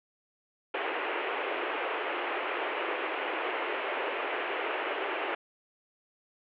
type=band-pass noise; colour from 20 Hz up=pink; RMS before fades=-33 dBFS; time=0.74-5.35 s; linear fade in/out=5 ms; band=340 to 2900 Hz; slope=48 dB/octave; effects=none